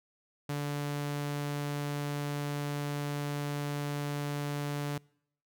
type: tone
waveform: sawtooth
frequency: 145 Hz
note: D3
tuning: 22 cents flat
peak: -28 dBFS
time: 0.49-4.98 s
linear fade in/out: 5 ms
effects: noise-tail reverb RT60 0.7 s tail -25 dB re dry